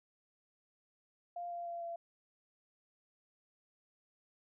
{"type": "tone with pitch steps", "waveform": "sine", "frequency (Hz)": [698, 692, 686, 680.1], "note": ["F5", "F5", "F5", "F5"], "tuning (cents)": [-1, -16, -31, -46], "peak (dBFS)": -39, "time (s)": [1.36, 1.96], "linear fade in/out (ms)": 5, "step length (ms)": 150, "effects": []}